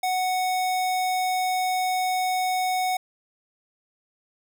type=tone; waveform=square; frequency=740 Hz; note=F#5; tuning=in tune; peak=-23 dBFS; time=0.03-2.97 s; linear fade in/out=5 ms; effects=none